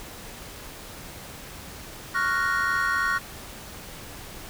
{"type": "chord", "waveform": "triangle", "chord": "Gb major seventh", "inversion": "second", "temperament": "equal", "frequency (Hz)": [1108.7, 1396.9, 1480, 1864.7], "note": ["Db6", "F6", "Gb6", "Bb6"], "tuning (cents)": [0, 0, 0, 0], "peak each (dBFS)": -26, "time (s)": [2.14, 3.19], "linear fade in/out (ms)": 20, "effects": ["pink hiss -41 dBFS RMS until 4.49 s"]}